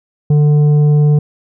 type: tone with tanh clipping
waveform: triangle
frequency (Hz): 148.4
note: D3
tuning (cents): +18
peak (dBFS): -8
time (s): 0.3-1.19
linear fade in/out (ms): 5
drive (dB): 11
effects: none